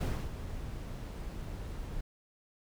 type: noise with ADSR envelope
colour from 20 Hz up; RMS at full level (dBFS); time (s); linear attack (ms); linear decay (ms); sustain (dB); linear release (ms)
brown; -30; 0-2.01; 14; 280; -10; 5
effects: none